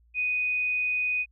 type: tone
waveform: sine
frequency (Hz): 2489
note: D#7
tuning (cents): 0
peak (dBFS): -24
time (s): 0.14-1.26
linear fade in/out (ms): 50
effects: added 58 Hz sine -58 dBFS peak until 1.31 s